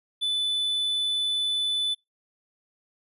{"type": "tone", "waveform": "triangle", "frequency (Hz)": 3495, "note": "A7", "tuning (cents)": -12, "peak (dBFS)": -22, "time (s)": [0.21, 1.95], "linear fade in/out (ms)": 20, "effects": ["noise-tail reverb RT60 0.2 s tail -26 dB re dry", "resampled to 32000 Hz"]}